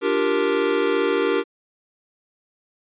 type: chord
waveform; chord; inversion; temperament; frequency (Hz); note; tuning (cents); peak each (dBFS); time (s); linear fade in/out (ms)
square; G minor seventh; second; equal; 293.7 / 349.2 / 392 / 466.2; D4 / F4 / G4 / Bb4; 0 / 0 / 0 / 0; -27 / -27 / -23 / -23; 0.01-1.44; 50
effects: resampled to 8000 Hz